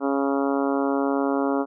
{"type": "harmonic tone", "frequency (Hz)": 138.59, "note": "C#3", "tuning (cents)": 0, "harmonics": [2, 3, 4, 5, 6, 7, 8, 9, 10], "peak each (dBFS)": [-23, -27, -29, -31, -33, -34, -35, -36, -37], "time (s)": [0, 1.66], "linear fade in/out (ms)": 50, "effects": []}